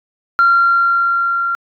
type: tone with level ramp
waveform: sine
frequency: 1379 Hz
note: F6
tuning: 22 cents flat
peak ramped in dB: -6 to -15 dBFS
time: 0.39-1.55 s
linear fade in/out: 0 ms
effects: tanh soft clip ceiling -4 dBFS